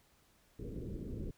pink low-pass noise, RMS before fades -42 dBFS, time 0.59-1.31 s, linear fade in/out 5 ms, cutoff 470 Hz, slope 48 dB/octave, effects pink hiss -69 dBFS RMS until 1.37 s

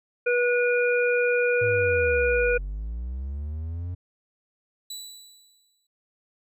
harmonic tone, 486.1 Hz, B4, 28 cents flat, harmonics 1 / 3 / 5, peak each -21 / -26 / -28 dBFS, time 0.26-2.58 s, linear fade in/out 10 ms
triangle linear two-way sweep, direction down then up, 111.2 to 44.71 to 90.5 Hz, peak -27 dBFS, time 1.61-3.95 s, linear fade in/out 10 ms, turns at 2.56 s
25% pulse tone with exponential decay, 3951 Hz, B7, in tune, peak -29 dBFS, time 4.9-5.87 s, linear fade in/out 5 ms, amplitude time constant 210 ms
effects none

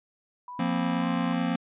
sine tone with pitch glide, 987.8 to 1041.7 Hz, B5 to C6, 0 to -8 cents, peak -37 dBFS, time 0.48-1.33 s, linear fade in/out 2 ms, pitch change +92 cents, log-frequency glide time 0.99-1.06 s
square chord, F suspended fourth, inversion none, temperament just, 174.61 / 232.8 / 261.9 Hz, F3 / Bb3 / C4, 0 / -2 / +2 cents, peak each -30 dBFS, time 0.59-1.56 s, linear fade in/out 5 ms
effects resampled to 8000 Hz

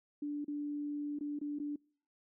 sine tone with dropouts, 292.3 Hz, D4, 8 cents flat, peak -35 dBFS, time 0.22-1.76 s, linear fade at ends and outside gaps 5 ms, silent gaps 0.446-0.48 / 1.189-1.208 / 1.39-1.413 / 1.588-1.598 s, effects noise-tail reverb RT60 0.5 s tail -26 dB re dry

